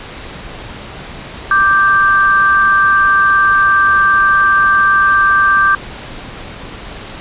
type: tone pair together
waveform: sine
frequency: 1177 / 1570.7 Hz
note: D6 / G6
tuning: +3 / +3 cents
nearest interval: perfect fourth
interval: 500 cents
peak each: -10 dBFS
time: 1.51-5.75 s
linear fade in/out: 2 ms
effects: pink hiss -29 dBFS RMS until 7.2 s + resampled to 8000 Hz